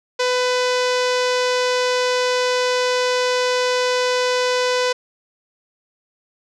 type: tone with low-pass filter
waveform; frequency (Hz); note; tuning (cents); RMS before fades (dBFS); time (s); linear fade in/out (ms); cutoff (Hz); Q
sawtooth; 500; B4; +21; -19; 0.19-4.93; 10; 5300; 1.8
effects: none